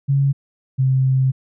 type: tone pair in turn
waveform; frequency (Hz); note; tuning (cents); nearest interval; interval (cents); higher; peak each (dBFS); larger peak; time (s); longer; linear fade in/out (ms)
sine; 138.59 / 131.72; C#3 / C3; 0 / +12; minor second; 88; first; -13; neither; 0.08-0.33 / 0.78-1.32; second; 20
effects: none